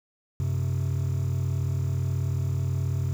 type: tone pair together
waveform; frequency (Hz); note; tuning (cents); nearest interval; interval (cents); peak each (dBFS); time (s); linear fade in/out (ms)
triangle; 93.41 / 131.9; F#2 / C3; +17 / +14; tritone; 597; -24; 0.4-3.13; 0
effects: tanh soft clip ceiling -17 dBFS + 8-bit